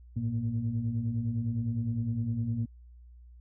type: tone cluster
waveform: sine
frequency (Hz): 106.4 / 116.2 / 234.7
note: G#2 / A#2 / A#3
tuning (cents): +42 / -5 / +12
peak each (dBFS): -34 / -30 / -33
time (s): 0.16-2.66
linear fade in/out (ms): 10
effects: tanh soft clip ceiling -20 dBFS + added 60 Hz sine -49 dBFS peak until 3.4 s